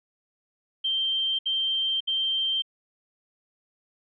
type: tone bursts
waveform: sine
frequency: 3143 Hz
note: G7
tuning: 4 cents sharp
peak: -23 dBFS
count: 3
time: 0.84-2.622 s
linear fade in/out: 10 ms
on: 550 ms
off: 66 ms
effects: none